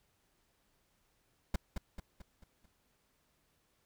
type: noise with echo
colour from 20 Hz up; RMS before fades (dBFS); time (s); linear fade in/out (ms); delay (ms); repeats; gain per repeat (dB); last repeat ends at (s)
brown; -30; 1.54-1.56; 5; 220; 5; -6; 2.66
effects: pink hiss -75 dBFS RMS until 3.85 s